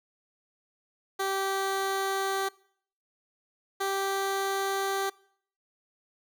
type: tone pair in turn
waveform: 15% pulse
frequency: 388.6 / 390.7 Hz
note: G4 / G4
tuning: -15 / -6 cents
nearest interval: unison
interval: 9 cents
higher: second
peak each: -21 dBFS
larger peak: neither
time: 1.19-2.49 / 3.8-5.1 s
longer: neither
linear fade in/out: 10 ms
effects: noise-tail reverb RT60 0.6 s tail -23 dB re dry